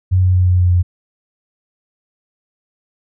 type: tone with pitch steps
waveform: sine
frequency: 92.5 / 91.75 / 91.02 / 90.28 / 89.56 / 88.83 Hz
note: F#2 / F#2 / F#2 / F#2 / F2 / F2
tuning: 0 / -14 / -28 / -42 / +44 / +30 cents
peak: -9 dBFS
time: 0.11-0.83 s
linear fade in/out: 20 ms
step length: 120 ms
effects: none